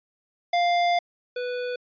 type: tone pair in turn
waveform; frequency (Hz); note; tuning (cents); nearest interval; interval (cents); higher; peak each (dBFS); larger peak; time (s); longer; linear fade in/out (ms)
square; 698.5 / 493.9; F5 / B4; 0 / 0; tritone; 600; first; -20 / -28; first; 0.53-0.99 / 1.36-1.76; first; 5
effects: resampled to 11025 Hz